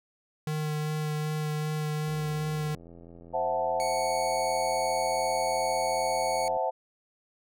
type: tone with vibrato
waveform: square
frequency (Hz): 152.8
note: D#3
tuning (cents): -31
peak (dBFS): -29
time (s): 0.47-2.75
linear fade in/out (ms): 2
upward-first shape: sine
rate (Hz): 2.6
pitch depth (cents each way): 12
type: click train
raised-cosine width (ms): 2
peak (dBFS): -36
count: 382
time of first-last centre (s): 2.08-6.568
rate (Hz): 84.9
type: chord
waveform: sine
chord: F# half-diminished seventh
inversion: second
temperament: equal with one note detuned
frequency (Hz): 523.3 / 657.4 / 740 / 880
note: C5 / E5 / F#5 / A5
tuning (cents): 0 / -5 / 0 / 0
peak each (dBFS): -31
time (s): 3.33-6.71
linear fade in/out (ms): 20
type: tone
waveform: 15% pulse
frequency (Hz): 2228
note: C#7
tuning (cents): +8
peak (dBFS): -28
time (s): 3.8-6.48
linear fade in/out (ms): 0
effects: none